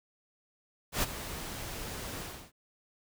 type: noise with ADSR envelope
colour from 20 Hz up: pink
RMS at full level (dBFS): -27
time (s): 0.92-2.52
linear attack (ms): 110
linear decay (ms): 21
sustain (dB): -13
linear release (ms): 310
effects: none